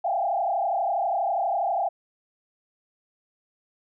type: tone with frequency modulation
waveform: sine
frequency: 740 Hz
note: F#5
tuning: in tune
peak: -22 dBFS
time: 0.04-1.89 s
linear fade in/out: 10 ms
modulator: 32.3 Hz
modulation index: 2.4
effects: none